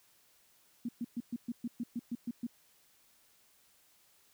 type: tone bursts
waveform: sine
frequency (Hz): 237.7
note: A#3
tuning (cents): +34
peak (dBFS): -33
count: 11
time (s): 0.85-2.468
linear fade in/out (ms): 5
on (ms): 38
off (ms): 120
effects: white hiss -67 dBFS RMS until 4.33 s